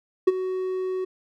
triangle tone with ADSR envelope, 372.7 Hz, F#4, 13 cents sharp, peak -9 dBFS, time 0.27-1.05 s, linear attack 9 ms, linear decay 29 ms, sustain -14 dB, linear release 10 ms, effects none

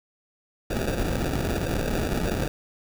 pink noise with sample-and-hold, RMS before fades -26 dBFS, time 0.7-2.48 s, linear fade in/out 5 ms, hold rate 1050 Hz, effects none

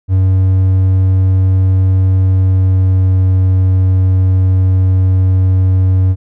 triangle tone with pitch glide, 94.2 to 93.5 Hz, F#2 to F#2, +32 to +19 cents, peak -5 dBFS, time 0.08-6.16 s, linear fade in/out 50 ms, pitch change -13 cents, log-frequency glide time 2.22-3.25 s, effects none

